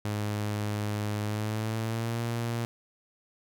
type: tone with pitch glide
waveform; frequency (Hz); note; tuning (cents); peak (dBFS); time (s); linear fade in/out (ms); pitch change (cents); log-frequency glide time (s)
sawtooth; 104.8 to 116.96; G#2 to A#2; +16 to +6; -25; 0.05-2.65; 0; +190; 1.22-2.21
effects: none